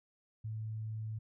sine tone, 109.5 Hz, A2, 8 cents flat, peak -37 dBFS, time 0.44-1.19 s, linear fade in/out 10 ms, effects none

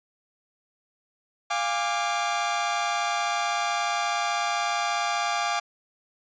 sawtooth chord, D diminished, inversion first, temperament equal with one note detuned, 698.5 / 814.9 / 1174.7 Hz, F5 / Ab5 / D6, 0 / -33 / 0 cents, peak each -25 dBFS, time 1.5-5.6 s, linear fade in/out 10 ms, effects resampled to 16000 Hz

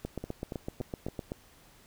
two click trains, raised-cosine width 2 ms, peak -21 / -23 dBFS, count 11 / 4, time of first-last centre 0.05-1.319 / 0.24-1.085 s, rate 7.88 / 3.55 Hz, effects pink hiss -59 dBFS RMS until 1.86 s

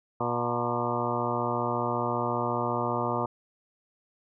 harmonic tone with a mistuned harmonic, 120 Hz, B2, 49 cents flat, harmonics 1 / 2 / 3 / 4 / 5 / 6 / 7 / 8 / 9 / 10, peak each -35 / -35 / -35 / -35 / -35 / -35 / -35 / -35 / -35 / -35 dBFS, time 0.2-3.26 s, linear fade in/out 5 ms, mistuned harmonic 7, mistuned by +91 cents, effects none

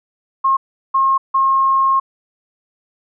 sine tone bursts at uneven times, 1075 Hz, C6, 47 cents sharp, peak -11 dBFS, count 3, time 0.44-0.57 / 0.94-1.18 / 1.34-2 s, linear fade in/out 10 ms, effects none

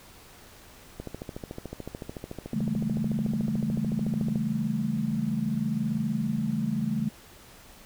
click train, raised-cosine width 2 ms, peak -22 dBFS, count 47, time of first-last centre 1-4.358 s, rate 13.7 Hz
sine chord, A dominant seventh, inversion first, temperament equal with one note detuned, 138.59 / 164.81 / 199.31 / 220 Hz, C#3 / E3 / G3 / A3, 0 / 0 / +29 / 0 cents, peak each -33 / -33 / -32 / -28 dBFS, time 2.53-7.09 s, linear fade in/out 5 ms
effects pink hiss -51 dBFS RMS until 7.85 s

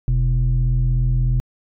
sine tone pair together, 41.68 / 124.9 Hz, E1 / B2, +20 / +20 cents, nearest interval octave + perfect fifth, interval 1900 cents, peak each -16 dBFS, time 0.08-1.4 s, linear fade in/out 0 ms, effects tanh soft clip ceiling -11 dBFS

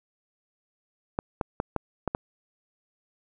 clicks, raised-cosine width 1 ms, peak -12 dBFS, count 6, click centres 1.189 / 1.412 / 1.601 / 1.763 / 2.077 / 2.149 s, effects none

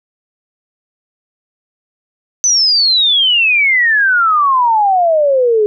sine exponential sweep, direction down, 6130 to 411.2 Hz, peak -8 dBFS, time 2.44-5.66 s, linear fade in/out 0 ms, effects none

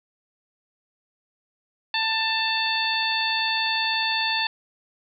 harmonic tone, 889 Hz, A5, 18 cents sharp, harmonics 1 / 2 / 3 / 4 / 5, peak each -28 / -28 / -28 / -28 / -28 dBFS, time 1.94-4.47 s, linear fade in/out 2 ms, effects none

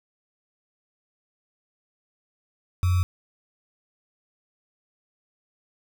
sine tone with sample-and-hold, 89.9 Hz, F#2, 49 cents flat, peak -18 dBFS, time 2.83-3.03 s, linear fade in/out 0 ms, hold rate 1225 Hz, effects none

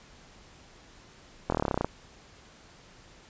slowing click train, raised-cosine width 1 ms, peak -12 dBFS, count 13, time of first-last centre 1.5-1.846 s, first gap 23 ms, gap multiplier 1.04, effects pink hiss -54 dBFS RMS until 3.29 s + resampled to 16000 Hz

